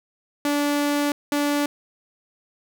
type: tone bursts at uneven times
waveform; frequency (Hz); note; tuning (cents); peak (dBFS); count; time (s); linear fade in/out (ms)
sawtooth; 289.9; D4; -22; -16; 2; 0.45-1.12 / 1.32-1.66; 2
effects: none